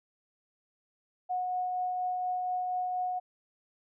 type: tone with tremolo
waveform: sine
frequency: 730 Hz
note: F#5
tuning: 24 cents flat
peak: -28 dBFS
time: 1.29-3.2 s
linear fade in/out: 20 ms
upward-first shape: triangle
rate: 4.2 Hz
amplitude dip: 25%
effects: none